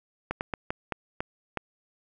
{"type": "slowing click train", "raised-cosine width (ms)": 0.5, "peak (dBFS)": -14, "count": 7, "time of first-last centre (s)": [0.31, 1.573], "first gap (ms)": 99, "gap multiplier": 1.3, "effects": []}